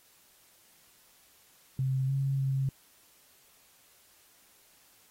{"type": "tone with pitch steps", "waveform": "sine", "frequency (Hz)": [132.3, 136.6, 134.8], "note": ["C3", "C#3", "C#3"], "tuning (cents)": [20, -25, -48], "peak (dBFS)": -26, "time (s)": [1.79, 2.69], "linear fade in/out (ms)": 2, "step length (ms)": 300, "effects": ["white hiss -62 dBFS RMS until 5.1 s", "AAC 48 kbps"]}